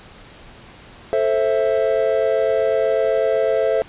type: chord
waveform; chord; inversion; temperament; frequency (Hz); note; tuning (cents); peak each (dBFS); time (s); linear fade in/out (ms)
triangle; A minor; none; just; 440 / 528 / 660; A4 / C5 / E5; 0 / +16 / +2; -18; 1.13-3.82; 0
effects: pink hiss -43 dBFS RMS until 3.88 s + resampled to 8000 Hz